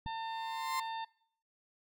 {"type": "harmonic tone", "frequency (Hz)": 900, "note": "A5", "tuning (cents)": 39, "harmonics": [1, 2, 3, 4, 5], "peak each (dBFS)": [-37, -49, -54, -48, -57], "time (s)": [0.06, 1.05], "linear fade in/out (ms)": 10}
{"type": "click", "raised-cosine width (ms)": 5, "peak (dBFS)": -31, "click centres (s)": 0.062}
{"type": "tone with exponential growth", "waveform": "35% pulse", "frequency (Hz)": 1045, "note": "C6", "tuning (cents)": -2, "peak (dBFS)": -30, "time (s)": [0.15, 0.8], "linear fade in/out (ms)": 5, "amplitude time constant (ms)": 140}
{"effects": ["noise-tail reverb RT60 0.6 s tail -21 dB re dry"]}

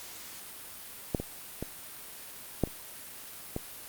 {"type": "clicks", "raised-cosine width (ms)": 2, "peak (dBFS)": [-13, -20, -20, -11, -30, -19], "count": 6, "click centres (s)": [1.148, 1.2, 1.626, 2.637, 2.674, 3.564], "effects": ["white hiss -45 dBFS RMS until 3.88 s", "Opus 48 kbps"]}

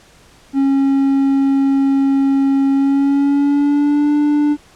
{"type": "tone with pitch glide", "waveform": "triangle", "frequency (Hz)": [273.4, 294.7], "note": ["C#4", "D4"], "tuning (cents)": [-24, 6], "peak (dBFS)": -9, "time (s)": [0.53, 4.57], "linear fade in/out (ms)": 50, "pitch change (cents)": 130, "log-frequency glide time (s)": [2.72, 4.13], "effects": ["pink hiss -47 dBFS RMS until 4.75 s", "low-pass 9000 Hz 12 dB/octave"]}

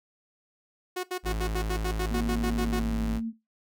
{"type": "tone bursts", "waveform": "sawtooth", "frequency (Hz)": 365.1, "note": "F#4", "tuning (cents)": -23, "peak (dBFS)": -25, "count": 13, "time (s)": [0.96, 2.799], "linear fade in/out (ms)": 10, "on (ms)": 75, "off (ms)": 72}
{"type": "tone", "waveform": "45% pulse", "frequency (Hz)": 53.7, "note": "A1", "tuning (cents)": -41, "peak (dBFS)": -28, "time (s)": [1.23, 3.21], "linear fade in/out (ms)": 50}
{"type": "tone with pitch glide", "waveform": "sine", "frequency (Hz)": [234.6, 226.7], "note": ["A#3", "A#3"], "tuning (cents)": [11, -48], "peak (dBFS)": -28, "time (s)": [2.09, 3.33], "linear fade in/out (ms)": 50, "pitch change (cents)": -59, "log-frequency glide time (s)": [2.56, 3.01]}
{"effects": ["noise-tail reverb RT60 0.2 s tail -17 dB re dry"]}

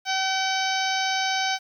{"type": "harmonic tone", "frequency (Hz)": 764, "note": "G5", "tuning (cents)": -45, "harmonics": [1, 2, 3, 4, 5, 6, 7, 8], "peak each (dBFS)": [-26, -29, -31, -32, -33, -34, -34, -35], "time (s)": [0.05, 1.59], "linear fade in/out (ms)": 50, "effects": ["9-bit"]}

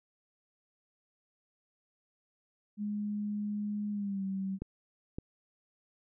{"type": "tone with pitch glide", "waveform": "sine", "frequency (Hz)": [207.7, 192.67], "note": ["G#3", "G3"], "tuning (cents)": [0, -30], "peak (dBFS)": -32, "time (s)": [2.77, 4.59], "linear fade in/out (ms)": 50, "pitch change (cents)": -130, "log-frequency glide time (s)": [3.91, 4.24]}
{"type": "clicks", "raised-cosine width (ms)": 3, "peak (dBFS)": -24, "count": 2, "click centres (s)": [4.62, 5.185]}
{"effects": []}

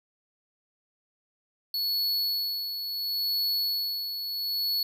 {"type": "tone with tremolo", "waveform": "square", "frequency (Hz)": 4400, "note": "C#8", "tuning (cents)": -14, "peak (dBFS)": -25, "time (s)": [1.74, 4.83], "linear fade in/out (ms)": 2, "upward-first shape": "sine", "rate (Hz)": 0.72, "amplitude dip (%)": 55, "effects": []}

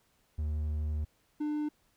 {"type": "tone pair in turn", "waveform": "triangle", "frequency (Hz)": [76, 299.6], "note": ["D#2", "D4"], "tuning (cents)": [-40, 35], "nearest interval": "2 octaves", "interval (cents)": 2375, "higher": "second", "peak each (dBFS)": -28, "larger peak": "neither", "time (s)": [[0.38, 1.05], [1.4, 1.69]], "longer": "first", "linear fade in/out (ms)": 10, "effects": ["pink hiss -71 dBFS RMS until 1.96 s"]}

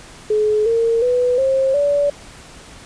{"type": "tone with pitch steps", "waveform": "sine", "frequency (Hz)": [425.8, 459, 494.8, 533.4, 575], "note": ["G#4", "A#4", "B4", "C5", "D5"], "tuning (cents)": [43, -27, 3, 33, -37], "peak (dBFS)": -13, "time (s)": [0.3, 2.1], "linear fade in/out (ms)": 5, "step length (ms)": 360, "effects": ["pink hiss -40 dBFS RMS until 2.85 s", "resampled to 22050 Hz"]}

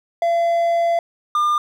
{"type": "tone pair in turn", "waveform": "triangle", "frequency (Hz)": [680, 1202.9], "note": ["F5", "D6"], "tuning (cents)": [-46, 41], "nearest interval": "minor seventh", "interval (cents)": 987, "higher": "second", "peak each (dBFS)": -13, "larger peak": "neither", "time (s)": [[0.22, 0.99], [1.35, 1.58]], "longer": "first", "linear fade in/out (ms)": 2, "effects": []}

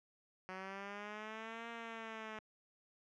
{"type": "linear two-way sweep", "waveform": "5% pulse", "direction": "up then down", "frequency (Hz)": [185.2, 233.1, 215.5], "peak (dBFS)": -33, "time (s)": [0.49, 2.39], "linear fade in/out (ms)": 0, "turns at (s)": 1.69, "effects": ["low-pass 3000 Hz 12 dB/octave"]}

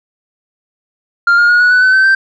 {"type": "tone with pitch steps", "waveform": "sine", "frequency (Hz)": [1396.9, 1419.7, 1442.8, 1466.3, 1490.3, 1514.6, 1539.3, 1564.3], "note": ["F6", "F6", "F#6", "F#6", "F#6", "F#6", "G6", "G6"], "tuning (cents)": [0, 28, -44, -16, 12, 40, -32, -4], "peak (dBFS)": -3, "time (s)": [1.27, 2.15], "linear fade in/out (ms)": 5, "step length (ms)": 110, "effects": ["tanh soft clip ceiling -5 dBFS"]}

